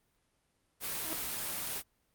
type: noise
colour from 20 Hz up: white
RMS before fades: -37 dBFS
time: 0.8-1.83 s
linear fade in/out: 50 ms
type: tone with exponential growth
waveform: sawtooth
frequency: 318.9 Hz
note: D#4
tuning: 43 cents sharp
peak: -30 dBFS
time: 0.99-1.13 s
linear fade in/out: 0 ms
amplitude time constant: 30 ms
effects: pink hiss -75 dBFS RMS until 2.14 s + Opus 32 kbps